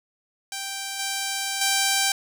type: tone with level steps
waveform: 5% pulse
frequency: 784 Hz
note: G5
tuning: in tune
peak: -18 / -14 / -8 dBFS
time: 0.52-2.12 s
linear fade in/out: 2 ms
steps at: 0.99 / 1.61 s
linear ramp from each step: 5 ms
effects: none